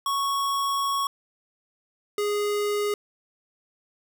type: tone pair in turn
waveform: square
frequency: 1108.7 / 413.5 Hz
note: C#6 / G#4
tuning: 0 / -8 cents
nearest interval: octave + perfect fourth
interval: 1708 cents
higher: first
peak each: -24 dBFS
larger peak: neither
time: 0.06-1.07 / 2.18-2.94 s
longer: first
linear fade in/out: 2 ms
effects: none